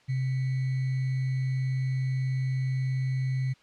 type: tone with sample-and-hold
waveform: sine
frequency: 130.81 Hz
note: C3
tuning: in tune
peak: -25 dBFS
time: 0.08-3.54 s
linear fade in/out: 20 ms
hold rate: 2100 Hz
effects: white hiss -60 dBFS RMS until 3.62 s + low-pass 4000 Hz 12 dB/octave